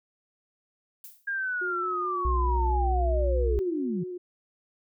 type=noise with exponential decay; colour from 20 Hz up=violet; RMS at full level=-41 dBFS; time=1.04-1.33 s; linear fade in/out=1 ms; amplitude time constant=61 ms
type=linear sweep; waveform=sine; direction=down; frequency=1624 to 158.1 Hz; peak=-27 dBFS; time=1.27-4.04 s; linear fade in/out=10 ms
type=tone with vibrato; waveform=sine; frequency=361.1 Hz; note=F#4; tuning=42 cents flat; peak=-33 dBFS; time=1.61-4.18 s; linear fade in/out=10 ms; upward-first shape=square; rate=4.6 Hz; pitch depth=19 cents each way
type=tone with pitch glide; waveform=sine; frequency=61.74 to 62.31 Hz; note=B1 to B1; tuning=0 to +16 cents; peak=-23 dBFS; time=2.25-3.59 s; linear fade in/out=0 ms; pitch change=+16 cents; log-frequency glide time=3.17-3.36 s
effects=none